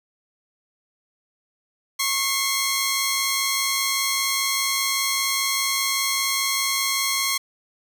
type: tone pair together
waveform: 10% pulse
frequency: 1093 / 2081 Hz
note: C#6 / C7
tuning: -25 / -10 cents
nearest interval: major seventh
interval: 1115 cents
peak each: -15 dBFS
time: 1.99-7.38 s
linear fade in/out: 10 ms
effects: none